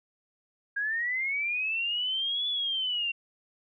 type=linear two-way sweep; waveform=sine; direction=up then down; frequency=1613 to 3455 to 2734 Hz; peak=-27 dBFS; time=0.76-3.12 s; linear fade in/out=10 ms; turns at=2.48 s; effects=none